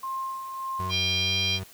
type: tone with tremolo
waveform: sine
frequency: 1060 Hz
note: C6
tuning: 22 cents sharp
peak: -28 dBFS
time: 0.03-0.91 s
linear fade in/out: 5 ms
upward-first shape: sine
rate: 1.7 Hz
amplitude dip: 50%
type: tone with pitch glide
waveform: 35% pulse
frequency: 92 to 94.37 Hz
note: F#2 to F#2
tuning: -9 to +35 cents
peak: -30 dBFS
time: 0.79-1.64 s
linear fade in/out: 10 ms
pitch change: +44 cents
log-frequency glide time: 1.21-1.31 s
type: harmonic tone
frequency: 800 Hz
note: G5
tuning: 35 cents sharp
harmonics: 3 / 4 / 5 / 6 / 7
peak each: -29 / -27 / -31 / -34 / -35 dBFS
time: 0.89-1.6 s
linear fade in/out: 50 ms
effects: white hiss -51 dBFS RMS until 1.73 s